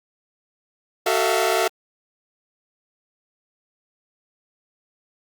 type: tone cluster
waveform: sawtooth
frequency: 375.3 / 445.8 / 650 / 693 Hz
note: F#4 / A4 / E5 / F5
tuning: +25 / +23 / -24 / -14 cents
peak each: -20 dBFS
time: 1.06-1.68 s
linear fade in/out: 5 ms
effects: Opus 48 kbps